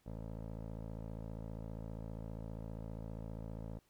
15% pulse tone with low-pass filter, 55 Hz, A1, in tune, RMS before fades -45 dBFS, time 0.06-3.79 s, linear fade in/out 5 ms, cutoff 660 Hz, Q 1.1, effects pink hiss -74 dBFS RMS until 3.89 s

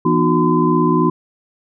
sine tone cluster, 166.1 / 244.4 / 307.3 / 363.2 / 1020 Hz, E3 / B3 / D#4 / F#4 / C6, +13 / -18 / -21 / -32 / -44 cents, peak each -18 dBFS, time 0.05-1.1 s, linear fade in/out 5 ms, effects none

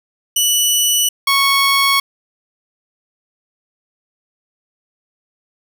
15% pulse tone pair in turn, 2960 / 1105.5 Hz, F#7 / C#6, 0 / -5 cents, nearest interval octave + perfect fourth, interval 1705 cents, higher first, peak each -5 dBFS, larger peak neither, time 0.36-1.09 / 1.27-2 s, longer neither, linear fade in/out 5 ms, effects none

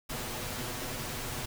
pink noise with comb filter, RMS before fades -37 dBFS, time 0.09-1.46 s, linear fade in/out 10 ms, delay 8.1 ms, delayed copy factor +0.65, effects none

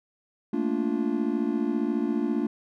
triangle chord, Bb major seventh, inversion third, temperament just, 218.5 / 233.1 / 291.4 / 349.6 Hz, A3 / Bb3 / D4 / F4, -12 / 0 / -13 / +2 cents, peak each -29 / -27 / -26 / -29 dBFS, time 0.53-2.47 s, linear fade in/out 5 ms, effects none

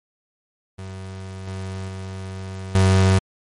35% pulse tone with level steps, 94.9 Hz, F#2, 44 cents sharp, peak -30 / -26 / -28 / -11 dBFS, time 0.78-3.19 s, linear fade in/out 10 ms, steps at 1.47 / 1.88 / 2.75 s, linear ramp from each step 2 ms, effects MP3 48 kbps

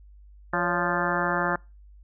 harmonic tone with a mistuned harmonic, 174.61 Hz, F3, in tune, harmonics 1 / 2 / 3 / 4 / 5 / 6 / 7 / 8 / 9 / 10, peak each -32 / -32 / -32 / -32 / -32 / -32 / -32 / -32 / -32 / -32 dBFS, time 0.53-1.56 s, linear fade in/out 5 ms, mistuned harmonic 3, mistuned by +99 cents, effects noise-tail reverb RT60 0.3 s tail -26 dB re dry + added 50 Hz sine -47 dBFS peak until 2.03 s

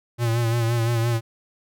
square tone with vibrato, 116.54 Hz, A#2, in tune, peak -20 dBFS, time 0.18-1.21 s, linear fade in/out 50 ms, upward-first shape sine, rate 5.8 Hz, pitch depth 47 cents each way, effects none

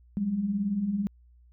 sine beating tone pair, 185.5 / 203.5 Hz, F#3 / G#3, +5 / -35 cents, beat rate 18 Hz, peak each -34 / -26 dBFS, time 0.17-1.07 s, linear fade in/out 0 ms, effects added 60 Hz sine -54 dBFS peak until 1.52 s

